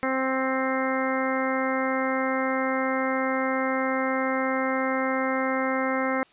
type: harmonic tone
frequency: 263.1 Hz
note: C4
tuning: 10 cents sharp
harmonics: 1 / 2 / 3 / 4 / 5 / 6 / 7 / 8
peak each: -28 / -28 / -33 / -33 / -32 / -36 / -35 / -33 dBFS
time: 0.03-6.23 s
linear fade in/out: 0 ms
effects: white hiss -57 dBFS RMS until 6.32 s + resampled to 8000 Hz